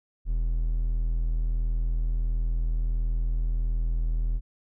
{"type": "tone", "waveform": "triangle", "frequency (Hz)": 40.73, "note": "E1", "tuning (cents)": -20, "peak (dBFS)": -21, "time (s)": [0.25, 4.41], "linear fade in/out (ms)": 50, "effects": []}